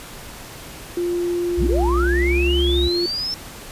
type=tone; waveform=sine; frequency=349.2 Hz; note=F4; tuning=in tune; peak=-19 dBFS; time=0.97-3.06 s; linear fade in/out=2 ms
type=tone with pitch glide; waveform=triangle; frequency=61.74 to 68.5 Hz; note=B1 to C#2; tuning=0 to -20 cents; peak=-16 dBFS; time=1.57-2.89 s; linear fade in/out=20 ms; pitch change=+180 cents; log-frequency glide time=1.91-2.49 s
type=linear sweep; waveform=sine; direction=up; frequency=110 to 5360 Hz; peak=-22 dBFS; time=1.6-3.34 s; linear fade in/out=0 ms
effects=pink hiss -37 dBFS RMS until 3.71 s + resampled to 32000 Hz